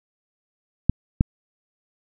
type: clicks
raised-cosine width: 5 ms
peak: -3 dBFS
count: 2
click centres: 0.896 / 1.209 s
effects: none